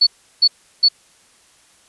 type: tone bursts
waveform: sine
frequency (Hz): 4435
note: C#8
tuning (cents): 0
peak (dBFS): -8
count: 3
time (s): 0.01-0.887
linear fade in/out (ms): 10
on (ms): 59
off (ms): 350
effects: white hiss -53 dBFS RMS until 1.88 s + resampled to 24000 Hz